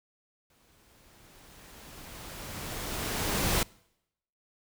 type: noise with exponential growth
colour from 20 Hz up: pink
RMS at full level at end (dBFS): -26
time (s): 0.5-3.63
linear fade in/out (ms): 2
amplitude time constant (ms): 680
effects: noise-tail reverb RT60 0.8 s tail -25 dB re dry